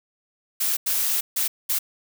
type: noise bursts at uneven times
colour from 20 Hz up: blue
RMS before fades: -23 dBFS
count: 4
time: 0.6-0.77 / 0.86-1.21 / 1.36-1.48 / 1.69-1.79 s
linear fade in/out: 10 ms
effects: none